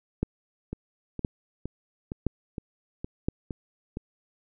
two click trains, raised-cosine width 3 ms, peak -20 / -12 dBFS, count 8 / 4, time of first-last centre 0.73-3.971 / 0.23-3.285 s, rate 2.16 / 0.982 Hz, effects none

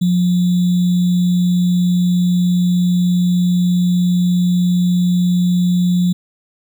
sine tone with sample-and-hold, 178.4 Hz, F3, 37 cents sharp, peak -11 dBFS, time 0.01-6.13 s, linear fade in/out 10 ms, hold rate 3675 Hz, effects none

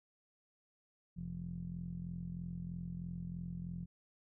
15% pulse tone with low-pass filter, 43.12 Hz, F1, 21 cents flat, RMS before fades -43 dBFS, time 1.16-3.86 s, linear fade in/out 20 ms, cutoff 170 Hz, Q 6.1, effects none

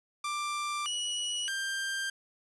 sawtooth tone with pitch steps, 1181 / 2927 / 1585 Hz, D6 / F#7 / G6, +9 / -19 / +19 cents, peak -28 dBFS, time 0.24-2.1 s, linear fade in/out 5 ms, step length 620 ms, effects resampled to 24000 Hz + 9-bit

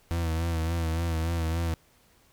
40% pulse tone with vibrato, 82.5 Hz, E2, 2 cents sharp, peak -25 dBFS, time 0.11-1.74 s, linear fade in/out 0 ms, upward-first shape sine, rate 3.5 Hz, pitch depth 48 cents each way, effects pink hiss -62 dBFS RMS until 2.32 s

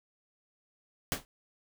pink noise with exponential decay, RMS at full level -26 dBFS, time 1.12-1.25 s, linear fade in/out 0 ms, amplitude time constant 27 ms, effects none

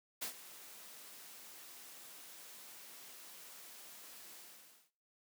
white noise with ADSR envelope, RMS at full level -39 dBFS, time 0.21-4.91 s, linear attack 16 ms, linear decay 100 ms, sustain -15 dB, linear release 540 ms, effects noise-tail reverb RT60 0.5 s tail -21 dB re dry + high-pass 200 Hz 12 dB/octave

